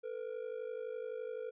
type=ring-modulated tone; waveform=triangle; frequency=472.6 Hz; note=A#4; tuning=24 cents sharp; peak=-34 dBFS; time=0.03-1.51 s; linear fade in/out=20 ms; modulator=25.9 Hz; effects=resampled to 8000 Hz